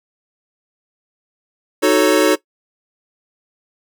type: chord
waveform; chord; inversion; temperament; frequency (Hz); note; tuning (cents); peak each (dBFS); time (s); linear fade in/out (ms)
square; D# half-diminished seventh; none; equal; 311.1 / 370 / 440 / 554.4; D#4 / F#4 / A4 / C#5; 0 / 0 / 0 / 0; -17; 1.82-2.36; 20
effects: noise-tail reverb RT60 0.1 s tail -18 dB re dry